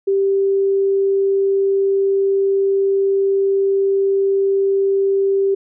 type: tone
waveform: sine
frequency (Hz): 392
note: G4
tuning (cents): 0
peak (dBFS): -13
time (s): 0.07-5.55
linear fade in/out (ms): 10
effects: none